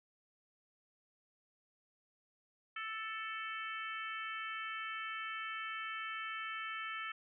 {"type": "harmonic tone with a mistuned harmonic", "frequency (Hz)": 440, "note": "A4", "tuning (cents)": 0, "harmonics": [3, 4, 5, 6, 7], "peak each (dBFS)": [-43, -45, -47, -49, -50], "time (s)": [2.76, 7.12], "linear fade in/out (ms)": 5, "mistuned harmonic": 5, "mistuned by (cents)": 21, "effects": []}